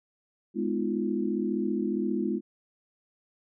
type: chord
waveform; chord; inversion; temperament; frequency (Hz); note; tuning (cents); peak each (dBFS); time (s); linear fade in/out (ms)
sine; F half-diminished seventh; first; just; 209.5 / 251.4 / 314.3 / 349.2; Ab3 / Cb4 / Eb4 / F4; +15 / +31 / +18 / 0; -30 / -32 / -33 / -31; 0.54-2.41; 50
effects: none